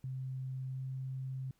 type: tone with pitch glide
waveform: sine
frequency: 130.81 to 131.64 Hz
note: C3 to C3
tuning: 0 to +11 cents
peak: -37 dBFS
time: 0.04-1.51 s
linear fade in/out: 2 ms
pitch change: +11 cents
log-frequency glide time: 0.69-0.84 s
effects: pink hiss -75 dBFS RMS until 1.59 s